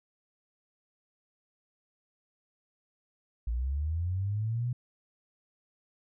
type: linear sweep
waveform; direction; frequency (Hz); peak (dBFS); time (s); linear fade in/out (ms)
sine; up; 55.1 to 125.2; -28; 3.47-4.73; 5
effects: none